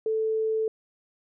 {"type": "tone", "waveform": "sine", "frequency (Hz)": 440, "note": "A4", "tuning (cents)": 0, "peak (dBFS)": -23, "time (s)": [0.06, 0.68], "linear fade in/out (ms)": 2, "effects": []}